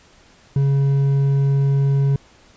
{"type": "tone with hard clipping", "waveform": "triangle", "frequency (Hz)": 138.59, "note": "C#3", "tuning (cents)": 0, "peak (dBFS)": -15, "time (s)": [0.56, 2.16], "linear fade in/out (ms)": 2, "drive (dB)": 7, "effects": ["pink hiss -51 dBFS RMS until 2.56 s", "resampled to 16000 Hz"]}